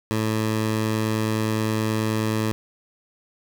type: tone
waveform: 15% pulse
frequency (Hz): 109.5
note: A2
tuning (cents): -8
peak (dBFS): -15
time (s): 0.11-2.52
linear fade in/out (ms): 0
effects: none